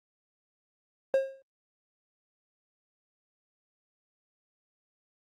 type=tone with exponential decay; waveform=triangle; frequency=537 Hz; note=C5; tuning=45 cents sharp; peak=-16 dBFS; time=1.14-1.42 s; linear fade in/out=1 ms; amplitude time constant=59 ms; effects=Opus 24 kbps